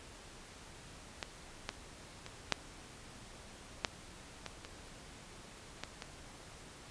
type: clicks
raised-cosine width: 0.2 ms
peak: -19 / -18 / -27 / -10 / -12 / -23 / -28 / -21 / -24 dBFS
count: 9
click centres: 1.228 / 1.691 / 2.264 / 2.523 / 3.848 / 4.463 / 4.649 / 5.836 / 6.022 s
effects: pink hiss -53 dBFS RMS until 6.9 s + resampled to 22050 Hz